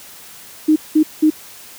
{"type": "tone bursts", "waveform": "sine", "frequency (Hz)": 309.4, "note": "D#4", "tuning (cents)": -10, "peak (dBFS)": -8, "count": 3, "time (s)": [0.68, 1.303], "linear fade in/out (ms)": 10, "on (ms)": 81, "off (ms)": 190, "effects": ["white hiss -39 dBFS RMS until 1.78 s", "high-pass 60 Hz 12 dB/octave"]}